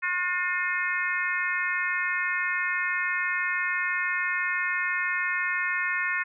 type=harmonic tone with a mistuned harmonic; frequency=360 Hz; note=F#4; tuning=47 cents flat; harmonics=3 / 4 / 5 / 6 / 7; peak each=-34 / -31 / -28 / -32 / -34 dBFS; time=0.02-6.24 s; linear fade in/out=20 ms; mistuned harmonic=6; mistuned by=-21 cents; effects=none